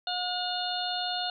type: harmonic tone with a mistuned harmonic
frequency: 721 Hz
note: F#5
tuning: 45 cents flat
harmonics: 1 / 2 / 4 / 5 / 6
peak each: -33 / -38 / -37 / -35 / -35 dBFS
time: 0.07-1.3 s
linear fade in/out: 2 ms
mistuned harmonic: 6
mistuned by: -34 cents
effects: none